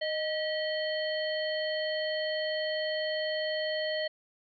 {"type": "harmonic tone with a mistuned harmonic", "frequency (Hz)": 620, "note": "D#5", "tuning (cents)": -6, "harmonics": [1, 3, 5, 7], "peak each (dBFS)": [-31, -36, -38, -39], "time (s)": [0.01, 4.08], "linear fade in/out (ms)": 10, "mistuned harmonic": 3, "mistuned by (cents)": 62, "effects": []}